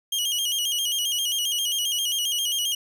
sawtooth tone with vibrato, 3064 Hz, G7, 40 cents flat, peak -20 dBFS, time 0.12-2.75 s, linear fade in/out 5 ms, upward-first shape square, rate 7.5 Hz, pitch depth 79 cents each way, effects none

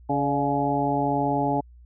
harmonic tone with a mistuned harmonic, 140.8 Hz, C#3, 27 cents sharp, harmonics 1 / 2 / 3 / 4 / 5 / 6, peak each -30 / -26 / -31 / -31 / -28 / -26 dBFS, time 0.09-1.61 s, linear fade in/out 10 ms, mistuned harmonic 4, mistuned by +65 cents, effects added 60 Hz sine -46 dBFS peak until 1.85 s

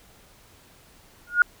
sine tone with exponential growth, 1434 Hz, F6, 45 cents sharp, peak -9 dBFS, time 1.27-1.42 s, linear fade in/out 2 ms, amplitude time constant 31 ms, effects pink hiss -54 dBFS RMS until 1.6 s

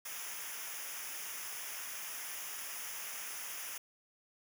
white noise with comb filter, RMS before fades -43 dBFS, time 0.05-3.78 s, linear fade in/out 5 ms, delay 0.24 ms, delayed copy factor -0.8, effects none

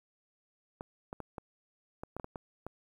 clicks, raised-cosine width 1 ms, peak -26 dBFS, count 10, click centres 0.809 / 1.129 / 1.203 / 1.382 / 2.035 / 2.166 / 2.198 / 2.244 / 2.358 / 2.666 s, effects 10-bit

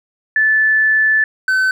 sine / triangle tone pair in turn, 1746 / 1523.9 Hz, A6 / G6, -14 / -49 cents, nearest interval major second, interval 235 cents, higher first, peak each -10 dBFS, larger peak neither, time 0.36-1.24 / 1.48-1.71 s, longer first, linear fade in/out 2 ms, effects none

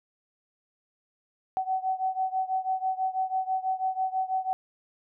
sine beating tone pair, 753 / 759.1 Hz, F#5 / F#5, +30 / +44 cents, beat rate 6.1 Hz, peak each -28 / -30 dBFS, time 1.57-4.53 s, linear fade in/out 0 ms, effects none

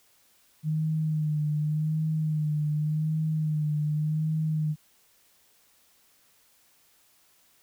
sine tone with vibrato, 153.7 Hz, D#3, 21 cents flat, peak -24 dBFS, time 0.63-4.76 s, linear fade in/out 50 ms, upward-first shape sine, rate 0.87 Hz, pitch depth 40 cents each way, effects white hiss -63 dBFS RMS until 7.62 s

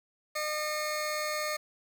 20% pulse tone pair together, 607 / 2163 Hz, D#5 / C#7, -43 / -43 cents, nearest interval octave + minor seventh, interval 2200 cents, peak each -27 / -31 dBFS, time 0.35-1.57 s, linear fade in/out 10 ms, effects 9-bit

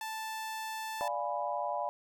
sawtooth tone, 880 Hz, A5, in tune, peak -33 dBFS, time 0.01-1.08 s, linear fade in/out 2 ms
sine chord, D diminished seventh, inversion none, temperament equal, 587.3 / 698.5 / 830.6 / 987.8 Hz, D5 / F5 / Ab5 / Cb6, 0 / 0 / 0 / 0 cents, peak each -37 dBFS, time 1.01-1.89 s, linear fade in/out 0 ms
effects none

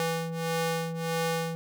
sawtooth ring-modulated tone, 329.6 Hz, E4, in tune, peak -21 dBFS, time 0-1.55 s, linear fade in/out 0 ms, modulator 164 Hz, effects none

